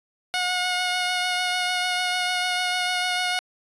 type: tone with vibrato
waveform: 10% pulse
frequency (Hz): 725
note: F#5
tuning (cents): -35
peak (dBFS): -14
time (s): 0.34-3.39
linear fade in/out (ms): 0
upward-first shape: sine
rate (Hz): 6.7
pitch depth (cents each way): 14
effects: resampled to 22050 Hz